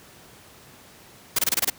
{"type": "noise bursts", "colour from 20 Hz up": "white", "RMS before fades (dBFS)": -21, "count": 7, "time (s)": [1.36, 1.7], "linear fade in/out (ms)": 5, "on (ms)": 28, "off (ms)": 24, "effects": ["pink hiss -49 dBFS RMS until 1.78 s", "high-pass 80 Hz 12 dB/octave"]}